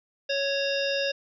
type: harmonic tone with a mistuned harmonic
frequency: 554.4 Hz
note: C#5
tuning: in tune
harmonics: 1 / 3 / 5 / 7 / 9 / 10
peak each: -27 / -33 / -32 / -34 / -35 / -39 dBFS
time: 0.29-1.12 s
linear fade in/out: 10 ms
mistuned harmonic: 7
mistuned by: -88 cents
effects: none